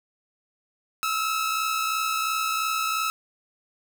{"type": "tone pair together", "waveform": "sawtooth", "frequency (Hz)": [1296, 1358.9], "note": ["E6", "F6"], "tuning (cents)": [-30, -48], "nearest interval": "minor second", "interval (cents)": 82, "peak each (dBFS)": [-21, -28], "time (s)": [1.03, 3.1], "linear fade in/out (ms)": 0, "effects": []}